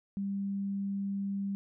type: tone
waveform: sine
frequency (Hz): 198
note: G3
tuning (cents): +18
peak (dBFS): -31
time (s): 0.17-1.55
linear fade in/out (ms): 0
effects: none